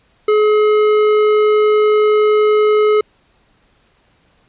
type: tone with tanh clipping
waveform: triangle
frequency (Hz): 424.7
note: G#4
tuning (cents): +39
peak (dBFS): -11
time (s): 0.28-3.01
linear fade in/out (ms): 5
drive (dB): 17
effects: pink hiss -56 dBFS RMS until 4.48 s + resampled to 8000 Hz